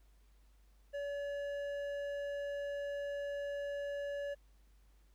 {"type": "tone with hard clipping", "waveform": "sine", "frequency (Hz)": 570, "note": "C#5", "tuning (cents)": 48, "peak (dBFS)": -39, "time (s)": [0.93, 4.35], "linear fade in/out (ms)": 20, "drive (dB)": 8, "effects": ["added 50 Hz sine -62 dBFS peak until 5.14 s", "pink hiss -75 dBFS RMS until 5.14 s"]}